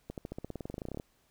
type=accelerating click train; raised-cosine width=2 ms; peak=-25 dBFS; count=20; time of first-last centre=0.1-0.999 s; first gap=78 ms; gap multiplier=0.94; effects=pink hiss -70 dBFS RMS until 1.3 s